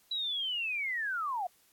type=linear sweep; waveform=sine; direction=down; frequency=3951 to 687 Hz; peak=-31 dBFS; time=0.11-1.47 s; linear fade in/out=5 ms; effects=white hiss -66 dBFS RMS until 1.72 s + AAC 64 kbps